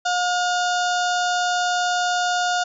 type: harmonic tone with a mistuned harmonic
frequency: 716 Hz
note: F5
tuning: 43 cents sharp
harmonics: 1 / 2 / 4 / 5 / 6 / 7 / 8 / 9 / 10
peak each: -21 / -24 / -34 / -31 / -34 / -36 / -36 / -36 / -37 dBFS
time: 0.05-2.64 s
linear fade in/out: 10 ms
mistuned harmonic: 6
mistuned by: +49 cents
effects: none